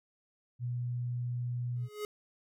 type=tone; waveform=sine; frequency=122.1 Hz; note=B2; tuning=19 cents flat; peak=-32 dBFS; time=0.59-1.89 s; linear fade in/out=50 ms
type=tone with exponential growth; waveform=square; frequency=419.9 Hz; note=G#4; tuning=19 cents sharp; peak=-33 dBFS; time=1.76-2.05 s; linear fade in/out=1 ms; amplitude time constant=63 ms
effects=none